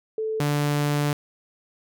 sine / sawtooth tone pair in turn, 438.3 / 146.27 Hz, A4 / D3, -7 / -7 cents, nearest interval octave + perfect fifth, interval 1900 cents, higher first, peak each -24 / -17 dBFS, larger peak second, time 0.18-0.4 / 0.4-1.13 s, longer second, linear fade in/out 2 ms, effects none

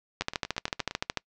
two click trains, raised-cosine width 0.2 ms, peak -18 / -10 dBFS, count 7 / 14, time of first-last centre 0.22-0.91 / 0.21-1.173 s, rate 8.69 / 13.5 Hz, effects noise-tail reverb RT60 0.1 s tail -26 dB re dry + low-pass 7000 Hz 12 dB/octave

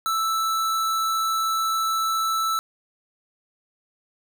square tone, 1319 Hz, E6, 1 cent sharp, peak -22 dBFS, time 0.06-2.59 s, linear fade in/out 0 ms, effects none

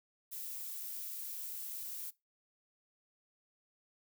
violet noise, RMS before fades -43 dBFS, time 0.31-2.11 s, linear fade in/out 20 ms, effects noise-tail reverb RT60 0.2 s tail -20 dB re dry

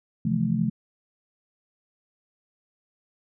sine chord, F major seventh, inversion second, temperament just, 130.96 / 163.7 / 174.61 / 218.3 Hz, C3 / E3 / F3 / A3, +2 / -12 / 0 / -13 cents, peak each -29 / -28 / -27 / -25 dBFS, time 0.25-0.7 s, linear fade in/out 5 ms, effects none

